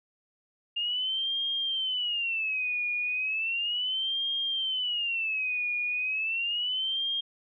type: tone with vibrato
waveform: sine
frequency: 2805 Hz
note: F7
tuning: 7 cents sharp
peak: -27 dBFS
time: 0.76-7.21 s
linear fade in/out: 10 ms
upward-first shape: sine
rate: 0.35 Hz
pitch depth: 240 cents each way
effects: none